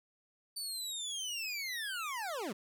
25% pulse linear sweep, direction down, 4587 to 170 Hz, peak -33 dBFS, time 0.56-2.53 s, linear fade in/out 10 ms, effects none

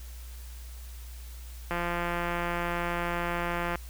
click train, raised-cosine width 0.5 ms, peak -16 dBFS, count 355, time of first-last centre 1.71-3.756 s, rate 173 Hz, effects added 60 Hz sine -40 dBFS peak until 3.89 s + white hiss -52 dBFS RMS until 3.89 s

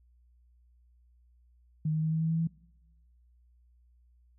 sine tone with pitch steps, 155.1 / 156.63 / 158.18 / 159.74 / 161.31 / 162.91 / 164.51 Hz, D#3 / D#3 / D#3 / D#3 / E3 / E3 / E3, -5 / +12 / +29 / +46 / -37 / -20 / -3 cents, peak -26 dBFS, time 1.85-2.473 s, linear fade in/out 5 ms, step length 89 ms, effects noise-tail reverb RT60 1.0 s tail -22 dB re dry + added 60 Hz sine -60 dBFS peak until 4.38 s

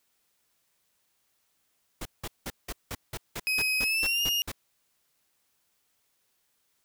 pink noise bursts, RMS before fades -35 dBFS, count 12, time 2.01-4.518 s, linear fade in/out 5 ms, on 44 ms, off 180 ms
35% pulse tone with pitch glide, 2531 to 2841 Hz, D#7 to F7, +29 to +29 cents, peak -23 dBFS, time 3.47-4.42 s, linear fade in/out 0 ms, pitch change +200 cents, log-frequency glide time 3.81-4.23 s
effects white hiss -73 dBFS RMS until 6.84 s

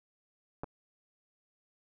clicks, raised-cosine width 1 ms, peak -23 / -29 dBFS, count 2, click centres 0.635 / 0.642 s, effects none

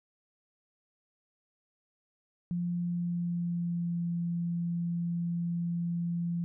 sine tone with pitch glide, 174.5 to 171.3 Hz, F3 to F3, -1 to -33 cents, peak -29 dBFS, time 2.51-6.44 s, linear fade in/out 0 ms, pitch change -32 cents, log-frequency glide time 2.68-4.06 s, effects none

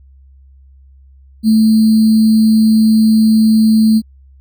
sine tone with sample-and-hold, 219.6 Hz, A3, 3 cents flat, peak -6 dBFS, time 1.43-4.02 s, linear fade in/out 50 ms, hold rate 4410 Hz, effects added 67 Hz sine -40 dBFS peak until 4.4 s

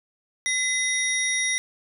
sine tone cluster, 2023 / 3747 / 5740 / 9880 Hz, B6 / A#7 / F8 / D#9, +41 / +8 / +47 / -13 cents, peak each -25 / -29 / -27 / -31 dBFS, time 0.46-1.58 s, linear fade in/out 0 ms, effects none

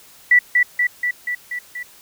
sine tone with echo, 1962 Hz, B6, 12 cents flat, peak -8 dBFS, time 0.31-0.39 s, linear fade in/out 5 ms, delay 240 ms, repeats 6, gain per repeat -3 dB, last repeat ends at 1.83 s, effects white hiss -47 dBFS RMS until 2.01 s

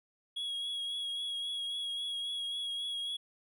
triangle tone with vibrato, 3322 Hz, G#7, in tune, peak -33 dBFS, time 0.36-3.17 s, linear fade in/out 10 ms, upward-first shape triangle, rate 3.7 Hz, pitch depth 27 cents each way, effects none

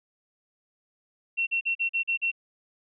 sine tone bursts, 2719 Hz, F7, 47 cents flat, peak -23 dBFS, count 7, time 1.37-2.316 s, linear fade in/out 20 ms, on 100 ms, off 41 ms, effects none

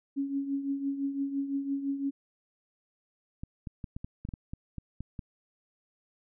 sine tone with tremolo, 277.2 Hz, C#4, in tune, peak -26 dBFS, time 0.16-2.11 s, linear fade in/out 20 ms, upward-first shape triangle, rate 5.9 Hz, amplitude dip 70%
clicks, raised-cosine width 5 ms, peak -25 dBFS, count 12, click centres 3.435 / 3.672 / 3.842 / 3.965 / 4.045 / 4.251 / 4.289 / 4.338 / 4.535 / 4.783 / 5.006 / 5.192 s
effects none

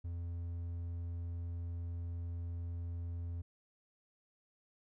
triangle tone, 85.6 Hz, F2, 34 cents flat, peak -36 dBFS, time 0.04-3.42 s, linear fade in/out 10 ms, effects none

